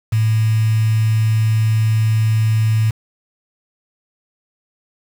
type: tone with quantisation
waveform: sine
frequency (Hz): 110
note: A2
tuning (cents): 0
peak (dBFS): -12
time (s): 0.12-2.91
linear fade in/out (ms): 10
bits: 5
effects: none